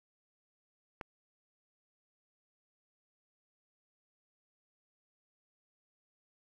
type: click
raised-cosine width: 0.5 ms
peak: -25 dBFS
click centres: 1.012 s
effects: 9-bit